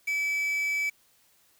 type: tone with quantisation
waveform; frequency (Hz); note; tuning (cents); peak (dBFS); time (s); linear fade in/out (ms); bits
triangle; 2300; D7; -37; -24; 0.07-0.9; 10; 7
effects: white hiss -64 dBFS RMS until 1.59 s